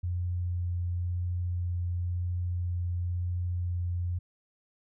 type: tone with vibrato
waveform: sine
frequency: 88.3 Hz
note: F2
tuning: 20 cents sharp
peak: -28 dBFS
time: 0.03-4.19 s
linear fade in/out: 10 ms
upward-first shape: sine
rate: 0.97 Hz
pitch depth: 8 cents each way
effects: none